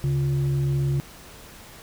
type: tone with frequency modulation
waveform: sine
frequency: 138.8 Hz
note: C#3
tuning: 3 cents sharp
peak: -20 dBFS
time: 0.04-1 s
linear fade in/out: 0 ms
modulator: 211 Hz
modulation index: 0.39
effects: pink hiss -45 dBFS RMS until 1.82 s